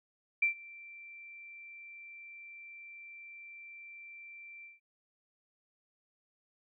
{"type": "tone with ADSR envelope", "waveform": "sine", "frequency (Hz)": 2349, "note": "D7", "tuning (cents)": 0, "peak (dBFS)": -23, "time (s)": [0.42, 4.8], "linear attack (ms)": 7, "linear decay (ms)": 110, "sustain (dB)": -24, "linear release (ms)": 160, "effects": []}